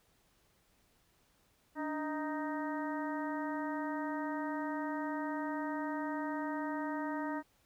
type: harmonic tone with a mistuned harmonic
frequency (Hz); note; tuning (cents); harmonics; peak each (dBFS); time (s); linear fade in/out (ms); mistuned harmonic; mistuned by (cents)
311.1; D#4; 0; 1 / 2 / 3 / 4 / 5 / 6; -37 / -43 / -41 / -47 / -48 / -47; 1.75-7.43; 50; 1; -98
effects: pink hiss -71 dBFS RMS until 7.65 s